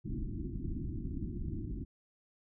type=low-pass noise; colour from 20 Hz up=pink; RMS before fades=-38 dBFS; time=0.04-1.85 s; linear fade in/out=20 ms; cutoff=350 Hz; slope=96 dB/octave; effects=none